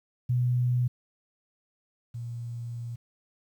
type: tone pair in turn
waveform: sine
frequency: 123.6 / 118.07 Hz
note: B2 / A#2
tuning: +2 / +23 cents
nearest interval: minor second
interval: 79 cents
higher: first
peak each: -22 / -33 dBFS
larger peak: first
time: 0.29-0.88 / 2.14-2.96 s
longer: second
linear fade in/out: 10 ms
effects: 10-bit